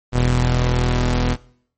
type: tone pair together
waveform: sawtooth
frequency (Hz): 41.01 / 123.47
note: E1 / B2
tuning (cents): -8 / 0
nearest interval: octave + perfect fifth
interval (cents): 1908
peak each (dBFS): -14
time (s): 0.12-1.37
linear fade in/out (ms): 50
effects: noise-tail reverb RT60 0.6 s tail -21 dB re dry + MP3 32 kbps